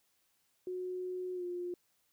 sine tone with pitch glide, 365.6 to 354.2 Hz, F#4 to F4, -21 to +24 cents, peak -36 dBFS, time 0.67-1.74 s, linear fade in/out 2 ms, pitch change -55 cents, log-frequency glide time 1.34-1.44 s, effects white hiss -75 dBFS RMS until 2.12 s

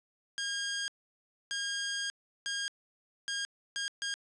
15% pulse tone bursts at uneven times, 1620 Hz, G#6, 43 cents flat, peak -26 dBFS, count 6, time 0.38-0.88 / 1.51-2.1 / 2.46-2.68 / 3.28-3.45 / 3.76-3.88 / 4.02-4.14 s, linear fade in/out 0 ms, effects resampled to 22050 Hz

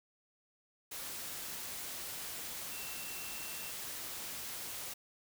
sine tone in noise, 2697 Hz, E7, 39 cents sharp, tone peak -50 dBFS, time 2.71-3.71 s, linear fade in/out 10 ms, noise white, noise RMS -43 dBFS, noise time 0.91-4.94 s, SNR -10 dB, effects none

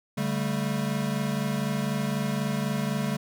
square chord, D suspended fourth, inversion none, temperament equal with one note detuned, 143.48 / 196 / 220 Hz, D3 / G3 / A3, -40 / 0 / 0 cents, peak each -31 dBFS, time 0.17-3.17 s, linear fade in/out 10 ms, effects none

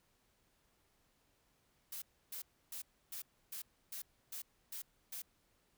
blue noise bursts, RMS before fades -45 dBFS, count 9, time 1.92-5.22 s, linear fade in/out 5 ms, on 100 ms, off 300 ms, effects pink hiss -75 dBFS RMS until 5.77 s

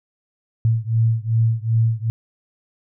sine beating tone pair, 112.3 / 114.9 Hz, A2 / A#2, +36 / -25 cents, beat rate 2.6 Hz, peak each -18 / -19 dBFS, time 0.65-2.1 s, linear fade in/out 0 ms, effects none

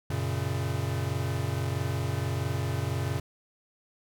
square chord, F# major, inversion none, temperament equal with one note detuned, 92.5 / 117.01 / 138.59 Hz, F#2 / A#2 / C#3, 0 / +7 / 0 cents, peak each -33 dBFS, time 0.1-3.2 s, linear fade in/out 5 ms, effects none

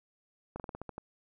slowing click train, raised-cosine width 1 ms, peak -26 dBFS, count 8, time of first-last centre 0.56-0.981 s, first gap 38 ms, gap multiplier 1.15, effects none

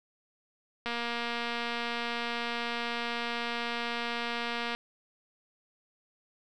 click train, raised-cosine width 0.3 ms, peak -18 dBFS, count 919, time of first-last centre 0.86-4.75 s, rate 236 Hz, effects none

